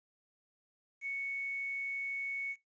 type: tone with quantisation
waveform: sine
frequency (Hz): 2217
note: C#7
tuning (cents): 0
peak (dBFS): -35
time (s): 1.01-2.56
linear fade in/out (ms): 50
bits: 10
effects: noise-tail reverb RT60 0.2 s tail -21 dB re dry + resampled to 16000 Hz